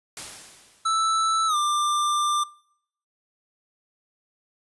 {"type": "noise with exponential decay", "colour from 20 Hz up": "white", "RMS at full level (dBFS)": -34, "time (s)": [0.17, 1.23], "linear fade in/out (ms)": 1, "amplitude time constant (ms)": 230}
{"type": "tone with pitch glide", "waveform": "square", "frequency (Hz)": [1318.5, 1188.3], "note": ["E6", "D6"], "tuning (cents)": [0, 20], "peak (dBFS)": -21, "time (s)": [0.85, 2.44], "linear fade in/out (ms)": 10, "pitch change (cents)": -180, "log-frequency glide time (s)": [1.47, 1.56]}
{"effects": ["noise-tail reverb RT60 0.7 s tail -24 dB re dry", "resampled to 24000 Hz"]}